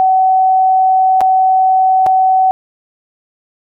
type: tone with dropouts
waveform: sine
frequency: 755 Hz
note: F#5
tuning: 35 cents sharp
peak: -7 dBFS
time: 0-2.51 s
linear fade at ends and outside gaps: 0 ms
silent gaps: 1.207-1.214 / 2.063-2.067 s
effects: none